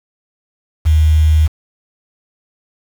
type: tone with quantisation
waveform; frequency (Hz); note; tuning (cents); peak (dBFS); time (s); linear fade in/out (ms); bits
sine; 77.78; D#2; 0; -7; 0.85-1.48; 20; 5
effects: none